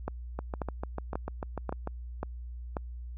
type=two click trains; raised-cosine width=1 ms; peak=-18 / -20 dBFS; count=6 / 11; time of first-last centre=0.08-2.768 / 0.39-1.874 s; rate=1.86 / 6.74 Hz; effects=added 60 Hz sine -38 dBFS peak until 3.17 s